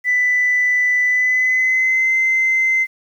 sine tone with pitch glide, 1989 to 2069 Hz, B6 to C7, +12 to -20 cents, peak -12 dBFS, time 0.04-2.87 s, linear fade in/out 50 ms, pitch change +68 cents, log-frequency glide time 1.04-2.14 s, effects tanh soft clip ceiling -9 dBFS + 8-bit

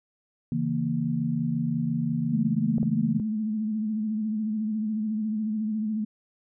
sine chord, A# diminished, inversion first, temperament equal with one note detuned, 138.59 / 164.34 / 233.1 Hz, C#3 / E3 / A#3, 0 / -5 / 0 cents, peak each -31 / -28 / -27 dBFS, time 0.52-3.2 s, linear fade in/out 2 ms
sine tone with vibrato, 215.9 Hz, A3, 33 cents flat, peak -25 dBFS, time 2.32-6.05 s, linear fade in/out 10 ms, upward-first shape sine, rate 14 Hz, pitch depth 51 cents each way
clicks, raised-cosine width 2 ms, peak -23 dBFS, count 2, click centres 2.782 / 2.83 s
effects none

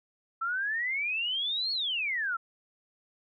sine exponential two-way sweep, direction up then down, 1318.5 to 4390 to 1318.5 Hz, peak -28 dBFS, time 0.41-2.37 s, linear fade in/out 10 ms, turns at 1.72 s, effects none

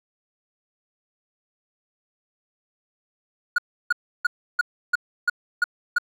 triangle tone bursts, 1443 Hz, F#6, 44 cents flat, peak -14 dBFS, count 8, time 3.56-5.984 s, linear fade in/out 5 ms, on 23 ms, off 320 ms, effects none

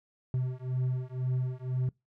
triangle beating tone pair, 126.7 / 128.7 Hz, B2 / C3, +45 / -28 cents, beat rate 2 Hz, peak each -30 dBFS, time 0.34-1.89 s, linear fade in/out 2 ms, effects noise-tail reverb RT60 0.2 s tail -24 dB re dry

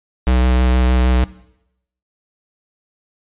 square tone with vibrato, 62.7 Hz, B1, 27 cents sharp, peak -12 dBFS, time 0.27-1.24 s, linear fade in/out 0 ms, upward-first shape sine, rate 6.4 Hz, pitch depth 14 cents each way, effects noise-tail reverb RT60 0.8 s tail -19 dB re dry + resampled to 8000 Hz

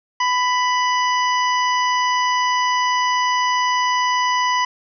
harmonic tone with a mistuned harmonic, 989 Hz, B5, 2 cents sharp, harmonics 1 / 2 / 3 / 5 / 6, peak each -17 / -23 / -27 / -31 / -33 dBFS, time 0.2-4.65 s, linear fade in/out 5 ms, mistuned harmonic 1, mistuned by +15 cents, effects none

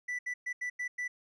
triangle tone bursts at uneven times, 1975 Hz, B6, in tune, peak -31 dBFS, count 6, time 0.08-0.19 / 0.26-0.34 / 0.46-0.53 / 0.61-0.7 / 0.79-0.88 / 0.98-1.08 s, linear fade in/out 10 ms, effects resampled to 22050 Hz

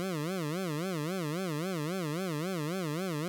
20% pulse tone with vibrato, 168.2 Hz, E3, 35 cents sharp, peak -27 dBFS, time 0-3.28 s, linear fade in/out 0 ms, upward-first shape sine, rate 3.7 Hz, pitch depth 240 cents each way, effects none

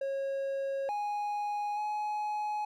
triangle tone with pitch steps, 546 / 828 / 842 Hz, C#5 / G#5 / G#5, -26 / -5 / +24 cents, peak -29 dBFS, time 0.01-2.65 s, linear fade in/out 5 ms, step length 880 ms, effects none

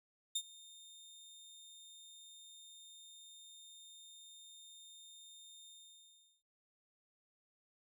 25% pulse tone with ADSR envelope, 3639 Hz, A#7, 42 cents flat, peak -29 dBFS, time 0.35-6.43 s, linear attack 8 ms, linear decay 60 ms, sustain -22 dB, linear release 750 ms, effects none

